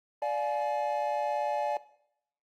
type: chord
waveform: triangle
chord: D diminished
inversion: none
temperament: just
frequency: 587.3 / 704.8 / 845.8 Hz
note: D5 / F5 / Ab5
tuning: 0 / +16 / +31 cents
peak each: -29 / -34 / -30 dBFS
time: 0.22-1.77 s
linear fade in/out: 2 ms
effects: noise-tail reverb RT60 0.7 s tail -17 dB re dry + Opus 32 kbps